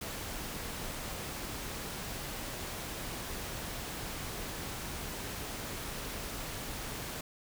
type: noise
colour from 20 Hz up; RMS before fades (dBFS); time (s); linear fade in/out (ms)
pink; -40; 0.01-7.21; 5
effects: none